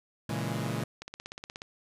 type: chord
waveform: sawtooth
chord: A# half-diminished seventh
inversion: none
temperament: equal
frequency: 116.54 / 138.59 / 164.81 / 207.7 Hz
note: A#2 / C#3 / E3 / G#3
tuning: 0 / 0 / 0 / 0 cents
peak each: -31 / -32 / -33 / -33 dBFS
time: 0.29-0.84 s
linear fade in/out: 5 ms
type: click train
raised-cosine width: 0.2 ms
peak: -23 dBFS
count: 11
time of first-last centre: 1.02-1.619 s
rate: 16.7 Hz
effects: resampled to 32000 Hz